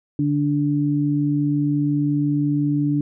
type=tone pair together; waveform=sine; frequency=145.7 / 291.4 Hz; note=D3 / D4; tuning=-13 / -13 cents; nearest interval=octave; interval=1200 cents; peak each=-21 / -19 dBFS; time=0.19-3.01 s; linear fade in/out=2 ms; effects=none